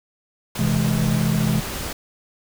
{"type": "noise", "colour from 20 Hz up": "pink", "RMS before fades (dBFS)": -29, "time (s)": [0.55, 1.93], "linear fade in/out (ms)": 5}
{"type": "chord", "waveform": "triangle", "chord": "C augmented", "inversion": "none", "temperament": "equal with one note detuned", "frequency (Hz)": [130.81, 164.81, 211.3], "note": ["C3", "E3", "G#3"], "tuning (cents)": [0, 0, 30], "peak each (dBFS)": -20, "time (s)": [0.59, 1.6], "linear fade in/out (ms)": 5}
{"effects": []}